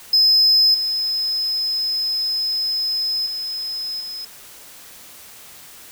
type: tone with level steps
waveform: triangle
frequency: 5100 Hz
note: D#8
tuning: 42 cents sharp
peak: -10 / -18 / -23 / -27 dBFS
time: 0.13-4.25 s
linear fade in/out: 5 ms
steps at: 0.74 / 3.26 / 4 s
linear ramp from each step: 5 ms
effects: white hiss -42 dBFS RMS until 5.91 s